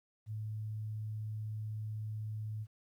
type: tone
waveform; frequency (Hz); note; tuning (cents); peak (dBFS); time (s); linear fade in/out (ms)
sine; 108; A2; -32; -37; 0.26-2.67; 50
effects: 12-bit